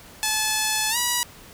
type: tone with pitch glide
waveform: 5% pulse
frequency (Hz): 864 to 969.8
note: A5 to B5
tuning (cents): -32 to -32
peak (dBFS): -9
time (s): 0.23-1.23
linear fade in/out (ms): 0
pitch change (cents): +200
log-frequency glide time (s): 0.9-0.97
effects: pink hiss -46 dBFS RMS until 1.53 s